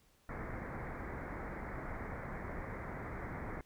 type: low-pass noise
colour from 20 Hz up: pink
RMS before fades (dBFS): -43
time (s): 0.29-3.61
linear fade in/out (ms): 2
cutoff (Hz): 2200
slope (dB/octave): 96
effects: pink hiss -70 dBFS RMS until 3.65 s